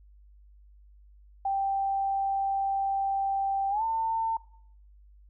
sine tone with pitch glide, 784 to 900.6 Hz, G5 to A5, 0 to +40 cents, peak -25 dBFS, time 1.45-4.37 s, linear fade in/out 5 ms, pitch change +240 cents, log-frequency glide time 3.7-3.83 s, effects noise-tail reverb RT60 0.6 s tail -19 dB re dry + added 50 Hz sine -52 dBFS peak until 5.29 s

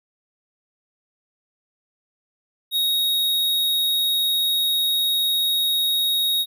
square tone, 3761 Hz, A#7, 15 cents sharp, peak -19 dBFS, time 2.71-6.46 s, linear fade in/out 50 ms, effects none

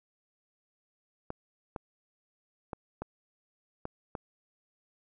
clicks, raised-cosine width 1 ms, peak -22 dBFS, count 6, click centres 1.304 / 1.762 / 2.732 / 3.02 / 3.854 / 4.152 s, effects none

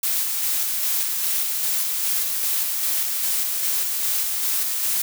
blue noise with tremolo, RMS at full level -22 dBFS, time 0.03-5.02 s, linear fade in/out 5 ms, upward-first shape square, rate 2.5 Hz, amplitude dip 25%, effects none

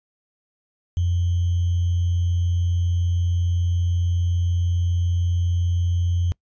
sine tone with sample-and-hold, 87.31 Hz, F2, in tune, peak -18 dBFS, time 0.97-6.32 s, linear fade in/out 0 ms, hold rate 3150 Hz, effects noise-tail reverb RT60 0.1 s tail -24 dB re dry + resampled to 16000 Hz

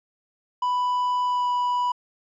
triangle tone with pitch glide, 991 to 983.6 Hz, B5 to B5, +6 to -7 cents, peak -19 dBFS, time 0.62-1.92 s, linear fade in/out 5 ms, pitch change -13 cents, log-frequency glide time 1.26-1.49 s, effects resampled to 16000 Hz + 10-bit

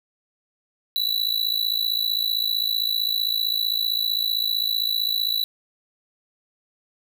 square tone with amplitude modulation, 3951 Hz, B7, in tune, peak -18 dBFS, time 0.96-5.44 s, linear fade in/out 0 ms, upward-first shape sine, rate 55.5 Hz, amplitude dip 85%, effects none

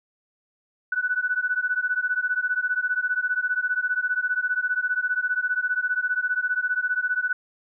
sine beating tone pair, 1480 / 1495 Hz, F#6 / F#6, 0 / +17 cents, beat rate 15 Hz, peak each -25 dBFS, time 0.92-7.33 s, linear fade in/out 5 ms, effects none

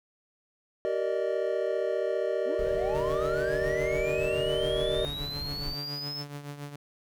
triangle chord, Eb major seventh, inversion first, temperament equal with one note detuned, 383.3 / 466.2 / 587.3 / 622.3 Hz, G4 / Bb4 / D5 / Eb5, -39 / 0 / 0 / 0 cents, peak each -30 dBFS, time 0.85-5.05 s, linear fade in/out 0 ms
triangle linear sweep, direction up, 215.9 to 5300 Hz, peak -33 dBFS, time 2.45-6.25 s, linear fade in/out 50 ms
brown noise, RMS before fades -39 dBFS, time 2.58-5.75 s, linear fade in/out 10 ms
sawtooth tone with tremolo, 144.3 Hz, D3, 30 cents flat, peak -31 dBFS, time 2.94-6.76 s, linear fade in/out 5 ms, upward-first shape triangle, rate 7.1 Hz, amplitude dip 70%
effects none

